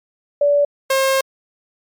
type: tone pair in turn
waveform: sine / sawtooth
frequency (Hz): 577 / 535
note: D5 / C5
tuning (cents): -31 / +38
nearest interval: minor second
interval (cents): 131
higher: first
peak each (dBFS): -11 / -10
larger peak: second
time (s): 0.41-0.65 / 0.9-1.21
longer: second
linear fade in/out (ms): 5
effects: MP3 96 kbps